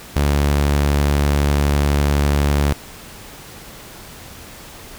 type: tone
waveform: sawtooth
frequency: 72 Hz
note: D2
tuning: 34 cents flat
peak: -10 dBFS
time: 0.16-2.73 s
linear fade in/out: 0 ms
effects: pink hiss -38 dBFS RMS until 4.98 s